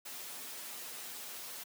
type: noise with comb filter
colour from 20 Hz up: white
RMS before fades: -45 dBFS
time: 0.05-1.64 s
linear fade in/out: 10 ms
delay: 8.3 ms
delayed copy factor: +0.75
effects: high-pass 200 Hz 12 dB/octave